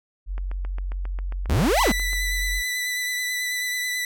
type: tone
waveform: sine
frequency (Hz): 46.09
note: F#1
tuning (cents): -6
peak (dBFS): -25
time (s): 0.26-2.63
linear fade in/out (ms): 50
type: click train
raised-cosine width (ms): 0.5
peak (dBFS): -24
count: 14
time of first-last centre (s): 0.38-2.132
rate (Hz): 7.42
type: exponential two-way sweep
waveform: 45% pulse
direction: up then down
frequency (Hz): 55 to 1137 to 175.6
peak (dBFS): -18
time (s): 1.49-1.92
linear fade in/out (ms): 5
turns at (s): 1.82
type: tone with vibrato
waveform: sawtooth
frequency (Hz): 1988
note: B6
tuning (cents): +11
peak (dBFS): -21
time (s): 1.77-4.05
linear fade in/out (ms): 2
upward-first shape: triangle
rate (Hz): 9.2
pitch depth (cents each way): 21
effects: none